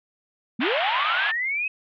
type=linear sweep; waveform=sine; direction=up; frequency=207.7 to 2578 Hz; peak=-23 dBFS; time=0.59-1.68 s; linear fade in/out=5 ms
type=band-pass noise; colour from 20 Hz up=white; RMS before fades=-26 dBFS; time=0.6-1.32 s; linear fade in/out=20 ms; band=660 to 3300 Hz; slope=48 dB/octave
effects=none